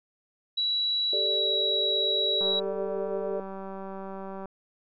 sine tone with pitch glide, 3915 to 3886 Hz, B7 to B7, -16 to -29 cents, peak -24 dBFS, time 0.57-2.6 s, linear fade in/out 10 ms, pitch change -13 cents, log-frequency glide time 1.18-1.5 s
sine chord, G suspended second, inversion none, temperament just, 392 / 441 / 588 Hz, G4 / A4 / D5, 0 / +4 / +2 cents, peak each -33 dBFS, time 1.13-3.4 s, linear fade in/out 2 ms
click train, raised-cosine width 1 ms, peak -26 dBFS, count 396, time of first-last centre 2.41-4.457 s, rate 193 Hz
effects none

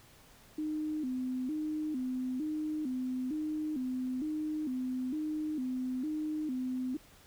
sine tone with vibrato, 280 Hz, C#4, 18 cents sharp, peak -32 dBFS, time 0.58-6.97 s, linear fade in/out 5 ms, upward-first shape square, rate 1.1 Hz, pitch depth 160 cents each way, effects pink hiss -59 dBFS RMS until 7.26 s

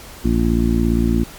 harmonic tone, 57.4 Hz, A#1, 26 cents flat, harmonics 1 / 2 / 3 / 4 / 5 / 6, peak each -18 / -23 / -23 / -18 / -23 / -23 dBFS, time 0.24-1.24 s, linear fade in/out 10 ms, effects pink hiss -38 dBFS RMS until 1.38 s + MP3 96 kbps

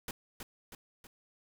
pink noise with echo, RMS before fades -39 dBFS, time 0.08-0.11 s, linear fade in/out 2 ms, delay 320 ms, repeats 3, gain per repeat -5 dB, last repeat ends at 1.07 s, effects none

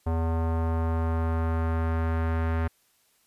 square tone with low-pass filter sweep, 81.8 Hz, E2, 13 cents flat, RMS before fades -26 dBFS, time 0.06-2.68 s, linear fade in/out 10 ms, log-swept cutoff 910 to 1700 Hz, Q 1.6, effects white hiss -66 dBFS RMS until 3.26 s + resampled to 32000 Hz

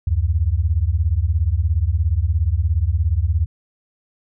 sine beating tone pair, 72.9 / 89.9 Hz, D2 / F#2, -12 / -49 cents, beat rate 17 Hz, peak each -18 dBFS, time 0.07-3.46 s, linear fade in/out 5 ms, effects none

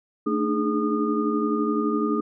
sine tone cluster, 223.5 / 291.7 / 303.5 / 418.4 / 1222 Hz, A3 / D4 / D#4 / G#4 / D#6, +27 / -12 / -43 / +13 / -32 cents, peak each -26 / -30 / -26 / -27 / -29 dBFS, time 0.26-2.21 s, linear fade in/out 10 ms, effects none

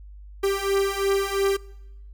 45% pulse beating tone pair, 392 / 394.9 Hz, G4 / G4, 0 / +13 cents, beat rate 2.9 Hz, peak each -25 / -24 dBFS, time 0.43-1.57 s, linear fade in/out 10 ms, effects noise-tail reverb RT60 0.9 s tail -23 dB re dry + added 50 Hz sine -40 dBFS peak until 2.13 s

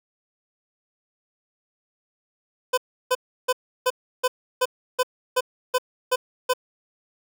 25% pulse tone bursts, 506 Hz, B4, 42 cents sharp, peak -14 dBFS, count 11, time 2.73-6.536 s, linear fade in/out 10 ms, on 46 ms, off 330 ms, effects none

